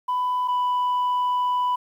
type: tone pair in turn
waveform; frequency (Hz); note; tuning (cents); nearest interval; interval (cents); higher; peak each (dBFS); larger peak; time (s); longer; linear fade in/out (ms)
sine; 997 / 991.4; B5 / B5; +16 / +6; unison; 10; first; -19 / -17; second; 0.08-0.48 / 0.48-1.76; second; 10
effects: tanh soft clip ceiling -19 dBFS + 9-bit